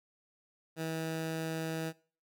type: tone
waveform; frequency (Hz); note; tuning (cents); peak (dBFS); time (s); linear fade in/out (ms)
15% pulse; 161.3; E3; -37; -28; 0.76-1.93; 50
effects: noise-tail reverb RT60 0.4 s tail -21 dB re dry